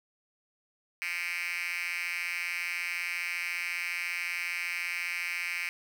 5% pulse tone with high-pass filter, 174.61 Hz, F3, in tune, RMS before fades -34 dBFS, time 1.02-5.69 s, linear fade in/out 0 ms, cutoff 2300 Hz, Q 5.9, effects none

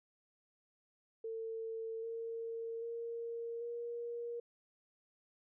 sine tone with pitch steps, 450 / 457.3 / 464.8 / 472.4 Hz, A4 / A#4 / A#4 / A#4, +39 / -33 / -5 / +23 cents, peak -39 dBFS, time 1.24-4.4 s, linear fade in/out 5 ms, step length 790 ms, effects none

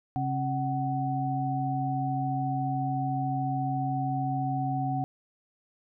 sine tone cluster, 136.2 / 270 / 749 Hz, C#3 / C#4 / F#5, -30 / -45 / +21 cents, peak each -30 / -33 / -30 dBFS, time 0.16-5.04 s, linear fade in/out 0 ms, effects none

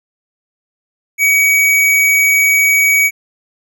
square tone, 2263 Hz, C#7, 35 cents sharp, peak -9 dBFS, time 1.18-3.11 s, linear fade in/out 50 ms, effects none

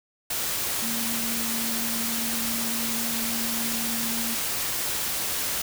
sine tone in noise, 229.8 Hz, A#3, 25 cents flat, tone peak -32 dBFS, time 0.82-4.35 s, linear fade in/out 5 ms, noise white, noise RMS -28 dBFS, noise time 0.3-5.62 s, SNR -7 dB, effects none

